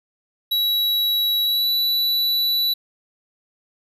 square tone with pitch glide, 3900 to 3950 Hz, B7 to B7, -23 to 0 cents, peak -18 dBFS, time 0.51-2.74 s, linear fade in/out 10 ms, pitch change +23 cents, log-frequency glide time 1.43-1.69 s, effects none

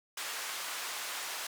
pink band-pass noise, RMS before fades -39 dBFS, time 0.17-1.47 s, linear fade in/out 5 ms, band 1000 to 13000 Hz, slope 12 dB/octave, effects none

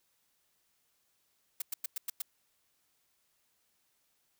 blue noise bursts, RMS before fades -35 dBFS, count 6, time 1.6-2.22 s, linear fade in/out 5 ms, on 20 ms, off 100 ms, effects white hiss -75 dBFS RMS until 4.39 s

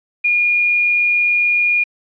sine tone with quantisation, 2429 Hz, D#7, 42 cents flat, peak -12 dBFS, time 0.24-1.84 s, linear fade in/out 10 ms, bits 7, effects resampled to 11025 Hz

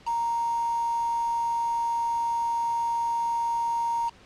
sine tone with quantisation, 932.3 Hz, A#5, in tune, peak -24 dBFS, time 0.06-4.1 s, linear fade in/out 20 ms, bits 6, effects pink hiss -53 dBFS RMS until 4.25 s + low-pass 5000 Hz 12 dB/octave

